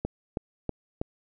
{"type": "click train", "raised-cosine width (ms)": 2, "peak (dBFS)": -15, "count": 4, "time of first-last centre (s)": [0.05, 1.015], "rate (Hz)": 3.11, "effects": []}